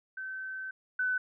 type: tone pair in turn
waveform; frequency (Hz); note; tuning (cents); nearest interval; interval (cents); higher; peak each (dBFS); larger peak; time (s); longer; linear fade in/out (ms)
sine; 1536 / 1506.1; G6 / F#6; -36 / +30; unison; 34; first; -36 / -27; second; 0.17-0.71 / 0.99-1.18; first; 5
effects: none